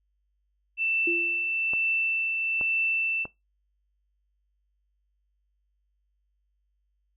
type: tone with tremolo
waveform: sine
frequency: 2666 Hz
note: E7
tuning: 19 cents sharp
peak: -22 dBFS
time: 0.77-3.27 s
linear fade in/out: 50 ms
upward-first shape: triangle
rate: 1.1 Hz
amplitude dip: 35%
type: tone with exponential decay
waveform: sine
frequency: 343.9 Hz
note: F4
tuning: 27 cents flat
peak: -25 dBFS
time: 1.07-1.58 s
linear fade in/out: 5 ms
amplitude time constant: 110 ms
type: clicks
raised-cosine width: 1 ms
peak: -24 dBFS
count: 3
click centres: 1.735 / 2.612 / 3.254 s
effects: noise-tail reverb RT60 0.2 s tail -22 dB re dry + added 50 Hz sine -70 dBFS peak until 7.16 s